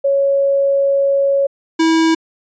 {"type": "tone pair in turn", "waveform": ["sine", "square"], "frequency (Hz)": [554.4, 324.5], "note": ["C#5", "E4"], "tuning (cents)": [0, -27], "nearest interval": "major sixth", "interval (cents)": 927, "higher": "first", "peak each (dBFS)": -11, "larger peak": "neither", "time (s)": [[0.04, 1.47], [1.79, 2.15]], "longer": "first", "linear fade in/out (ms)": 10, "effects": ["resampled to 16000 Hz"]}